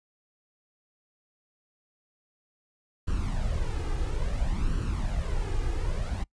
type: noise with flanger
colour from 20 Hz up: brown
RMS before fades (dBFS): -28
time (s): 3.07-6.24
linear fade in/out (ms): 10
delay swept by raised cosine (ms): 0.68 to 2.48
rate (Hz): 0.59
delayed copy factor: +0.65
effects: noise-tail reverb RT60 0.1 s tail -24 dB re dry + resampled to 22050 Hz